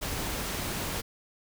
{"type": "noise", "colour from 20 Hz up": "pink", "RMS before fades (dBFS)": -33, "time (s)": [0.01, 1.02], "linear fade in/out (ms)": 20, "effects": []}